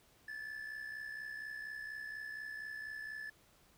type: tone with amplitude modulation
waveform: triangle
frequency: 1736 Hz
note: A6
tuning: 24 cents flat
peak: -38 dBFS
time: 0.28-3.3 s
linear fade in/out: 5 ms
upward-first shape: sine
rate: 64.2 Hz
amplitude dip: 60%
effects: pink hiss -67 dBFS RMS until 3.77 s